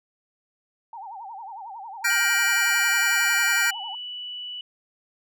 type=tone with vibrato; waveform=sine; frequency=848 Hz; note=G#5; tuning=36 cents sharp; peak=-35 dBFS; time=0.93-3.95 s; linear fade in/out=2 ms; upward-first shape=sine; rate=11 Hz; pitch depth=190 cents each way
type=chord; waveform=square; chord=G minor seventh; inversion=third; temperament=just; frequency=1411.2 / 1568 / 1881.6 / 2352 Hz; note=F6 / G6 / Bb6 / D7; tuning=+18 / 0 / +16 / +2 cents; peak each=-26 dBFS; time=2.04-3.71 s; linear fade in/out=10 ms
type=tone; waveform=sine; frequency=2960 Hz; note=F#7; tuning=in tune; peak=-32 dBFS; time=2.1-4.61 s; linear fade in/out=2 ms
effects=none